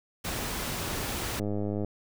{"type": "noise", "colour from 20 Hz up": "pink", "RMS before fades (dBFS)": -33, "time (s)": [0.24, 1.4], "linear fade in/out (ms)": 10}
{"type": "click train", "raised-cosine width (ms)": 2, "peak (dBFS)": -19, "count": 47, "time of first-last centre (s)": [1.4, 1.847], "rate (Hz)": 103}
{"effects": []}